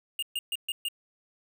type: tone bursts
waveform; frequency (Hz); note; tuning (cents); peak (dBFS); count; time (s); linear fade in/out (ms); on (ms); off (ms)
square; 2831; F7; +23; -29; 5; 0.19-0.885; 2; 35; 130
effects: 10-bit